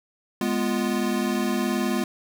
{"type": "chord", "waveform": "square", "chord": "F diminished", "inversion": "first", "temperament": "equal", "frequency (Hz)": [207.7, 246.9, 349.2], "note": ["Ab3", "Cb4", "F4"], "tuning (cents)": [0, 0, 0], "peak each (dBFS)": [-27, -27, -29], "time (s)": [0.41, 2.04], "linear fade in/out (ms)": 2, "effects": []}